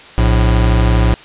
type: tone pair together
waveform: square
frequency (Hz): 58.23 / 110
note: A#1 / A2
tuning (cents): -1 / 0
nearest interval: major seventh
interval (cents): 1101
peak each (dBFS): -11 / -15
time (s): 0.18-1.14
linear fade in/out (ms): 0
effects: white hiss -37 dBFS RMS until 1.24 s + resampled to 8000 Hz